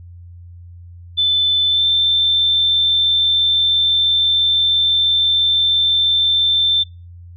sine tone with pitch glide, 3520 to 3557 Hz, A7 to A7, 0 to +18 cents, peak -12 dBFS, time 1.17-6.84 s, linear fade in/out 20 ms, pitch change +18 cents, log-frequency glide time 1.68-1.85 s, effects noise-tail reverb RT60 0.3 s tail -26 dB re dry + added 87 Hz sine -35 dBFS peak until 7.36 s

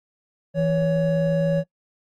triangle tone pair together, 164.81 / 560.5 Hz, E3 / C#5, 0 / +19 cents, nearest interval octave + major sixth, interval 2119 cents, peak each -19 / -19 dBFS, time 0.54-1.64 s, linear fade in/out 50 ms, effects noise-tail reverb RT60 0.1 s tail -21 dB re dry + Opus 48 kbps

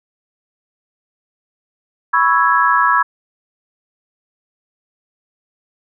sine chord, C# minor seventh, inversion third, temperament equal, 987.8 / 1108.7 / 1318.5 / 1661.2 Hz, B5 / C#6 / E6 / G#6, 0 / 0 / 0 / 0 cents, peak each -16 dBFS, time 2.13-3.03 s, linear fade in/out 10 ms, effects none

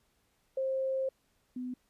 sine tone pair in turn, 530 / 251 Hz, C5 / B3, +22 / +28 cents, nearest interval octave + minor second, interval 1294 cents, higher first, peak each -29 / -35 dBFS, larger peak first, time 0.57-1.09 / 1.56-1.74 s, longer first, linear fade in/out 5 ms, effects pink hiss -73 dBFS RMS until 1.89 s + resampled to 32000 Hz

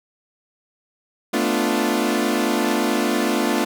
sawtooth chord, B half-diminished seventh, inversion third, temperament equal with one note detuned, 220 / 248.9 / 293.7 / 349.2 Hz, A3 / B3 / D4 / F4, 0 / +14 / 0 / 0 cents, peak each -20 dBFS, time 1.33-3.65 s, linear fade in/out 10 ms, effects none

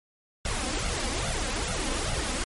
pink noise with flanger, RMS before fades -29 dBFS, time 0.45-2.44 s, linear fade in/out 2 ms, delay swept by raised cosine 1.4 to 3.9 ms, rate 2.4 Hz, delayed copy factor +0.75, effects MP3 48 kbps

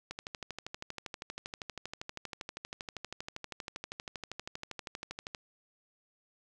click train, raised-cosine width 0.2 ms, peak -22 dBFS, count 67, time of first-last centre 0.11-5.348 s, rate 12.6 Hz, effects none

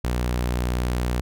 sawtooth tone, 61 Hz, B1, 21 cents flat, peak -18 dBFS, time 0.04-1.21 s, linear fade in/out 5 ms, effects none

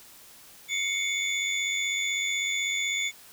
sine tone cluster, 2129 / 2225 / 3500 / 6880 Hz, C7 / C#7 / A7 / A8, +30 / +6 / -10 / -40 cents, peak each -34 / -29 / -31 / -34 dBFS, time 0.68-3.12 s, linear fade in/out 50 ms, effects white hiss -51 dBFS RMS until 3.32 s

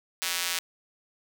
square tone with high-pass filter, 87.31 Hz, F2, in tune, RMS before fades -30 dBFS, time 0.22-0.59 s, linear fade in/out 0 ms, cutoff 2500 Hz, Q 0.65, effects none

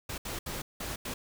pink noise bursts at uneven times, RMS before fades -37 dBFS, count 5, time 0.09-0.18 / 0.25-0.39 / 0.46-0.62 / 0.8-0.96 / 1.05-1.14 s, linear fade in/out 5 ms, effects none

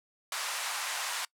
pink band-pass noise, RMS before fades -35 dBFS, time 0.32-1.25 s, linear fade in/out 2 ms, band 820 to 11000 Hz, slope 24 dB/octave, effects noise-tail reverb RT60 0.1 s tail -24 dB re dry

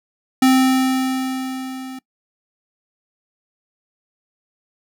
square tone with level ramp, 260.9 Hz, C4, 5 cents flat, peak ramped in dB -10 to -31 dBFS, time 0.42-1.99 s, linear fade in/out 5 ms, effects noise-tail reverb RT60 0.1 s tail -22 dB re dry

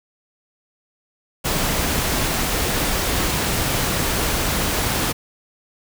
pink noise, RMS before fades -21 dBFS, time 1.44-5.13 s, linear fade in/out 20 ms, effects none

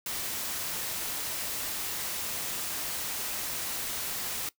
white noise, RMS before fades -34 dBFS, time 0.06-4.49 s, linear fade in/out 2 ms, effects noise-tail reverb RT60 0.1 s tail -19 dB re dry

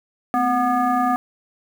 sine tone with frequency modulation, 735 Hz, F#5, 12 cents flat, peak -16 dBFS, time 0.34-1.16 s, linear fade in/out 0 ms, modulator 480 Hz, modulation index 1.2, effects 7-bit

